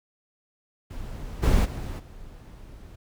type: noise with level steps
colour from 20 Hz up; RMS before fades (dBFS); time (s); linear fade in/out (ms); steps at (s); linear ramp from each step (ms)
brown; -36 / -19 / -32 / -44; 0.9-2.96; 10; 1.42 / 1.64 / 1.98; 20
effects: none